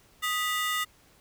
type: ring-modulated tone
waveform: 30% pulse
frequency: 1608 Hz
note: G6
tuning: 44 cents sharp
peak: -21 dBFS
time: 0.22-0.85 s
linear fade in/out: 20 ms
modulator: 360 Hz
effects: pink hiss -60 dBFS RMS until 1.2 s